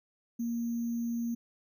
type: tone with sample-and-hold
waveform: sine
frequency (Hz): 234.2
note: A#3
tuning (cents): +8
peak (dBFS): -30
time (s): 0.39-1.35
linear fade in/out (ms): 10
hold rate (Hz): 6300
effects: none